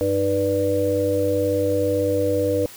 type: harmonic tone with a mistuned harmonic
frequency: 98 Hz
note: G2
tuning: in tune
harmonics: 1 / 3 / 5 / 6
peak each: -27 / -25 / -20 / -26 dBFS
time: 0.01-2.66 s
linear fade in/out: 0 ms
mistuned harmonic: 3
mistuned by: +62 cents
effects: white hiss -42 dBFS RMS until 2.76 s